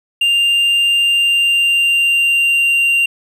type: tone with pitch glide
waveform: triangle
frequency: 2794 to 2773 Hz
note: F7 to F7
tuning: 0 to -13 cents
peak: -9 dBFS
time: 0.21-3.06 s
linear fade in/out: 5 ms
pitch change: -13 cents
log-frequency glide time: 0.99-2.81 s
effects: none